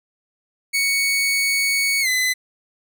sawtooth tone with pitch glide, 2226 to 2018 Hz, C#7 to B6, +7 to +37 cents, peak -14 dBFS, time 0.73-2.34 s, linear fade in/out 20 ms, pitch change -170 cents, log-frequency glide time 2.01-2.08 s, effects none

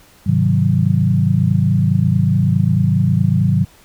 sine chord, Ab dominant seventh, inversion none, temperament equal with one note detuned, 103.05 / 130.81 / 155.56 / 185 Hz, Ab2 / C3 / Eb3 / Gb3, -13 / 0 / 0 / 0 cents, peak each -17 dBFS, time 0.26-3.65 s, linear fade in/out 10 ms, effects pink hiss -48 dBFS RMS until 3.84 s

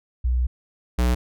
sine / square tone pair in turn, 61.74 / 60.96 Hz, B1 / B1, 0 / -22 cents, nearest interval unison, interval 22 cents, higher first, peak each -18 dBFS, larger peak neither, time 0.24-0.47 / 0.98-1.15 s, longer first, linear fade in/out 10 ms, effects none

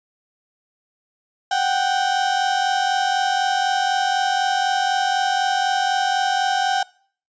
35% pulse tone pair together, 740 / 784 Hz, F#5 / G5, 0 / 0 cents, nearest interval minor second, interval 100 cents, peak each -20 / -18 dBFS, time 1.51-6.83 s, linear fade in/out 5 ms, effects noise-tail reverb RT60 0.5 s tail -23 dB re dry + resampled to 16000 Hz

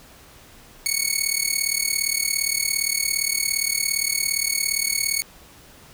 10% pulse tone with amplitude modulation, 2217 Hz, C#7, in tune, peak -8 dBFS, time 0.86-5.22 s, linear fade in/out 0 ms, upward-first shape sine, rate 37.4 Hz, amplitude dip 85%, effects pink hiss -48 dBFS RMS until 5.93 s

